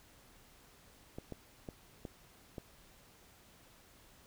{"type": "clicks", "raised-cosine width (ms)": 2, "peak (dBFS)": -29, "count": 5, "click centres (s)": [1.185, 1.323, 1.688, 2.052, 2.582], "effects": ["pink hiss -62 dBFS RMS until 4.26 s"]}